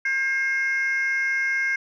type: tone pair together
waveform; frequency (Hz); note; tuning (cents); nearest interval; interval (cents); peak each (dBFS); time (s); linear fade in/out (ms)
sine; 1604.4 / 2140; G6 / C7; +40 / +38; perfect fourth; 498; -22 / -22; 0.05-1.76; 5
effects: tanh soft clip ceiling -17 dBFS